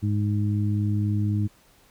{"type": "harmonic tone", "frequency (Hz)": 103.83, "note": "G#2", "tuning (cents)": 0, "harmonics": [1, 2, 3], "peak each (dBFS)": [-22, -28, -32], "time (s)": [0.02, 1.48], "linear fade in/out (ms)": 20, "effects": ["pink hiss -58 dBFS RMS until 1.9 s"]}